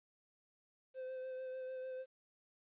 triangle tone with vibrato, 517 Hz, C5, 21 cents flat, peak -40 dBFS, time 0.94-2.06 s, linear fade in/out 50 ms, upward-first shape sine, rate 6.7 Hz, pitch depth 17 cents each way, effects resampled to 8000 Hz + 13-bit

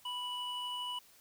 triangle tone pair together, 987.8 / 2951 Hz, B5 / F#7, 0 / -5 cents, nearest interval octave + perfect fifth, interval 1895 cents, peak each -39 / -37 dBFS, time 0.05-0.99 s, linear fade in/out 5 ms, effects white hiss -62 dBFS RMS until 1.2 s

